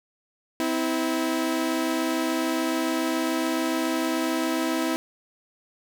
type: tone pair together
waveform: sawtooth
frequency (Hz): 257.7 / 324.7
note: C4 / E4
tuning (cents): -26 / -26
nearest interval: major third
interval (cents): 400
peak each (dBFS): -24 / -21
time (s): 0.6-4.96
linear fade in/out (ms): 0
effects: none